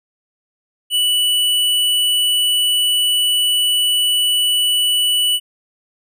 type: tone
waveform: square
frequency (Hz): 2960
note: F#7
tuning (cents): 0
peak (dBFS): -14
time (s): 0.9-5.4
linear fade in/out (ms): 50
effects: none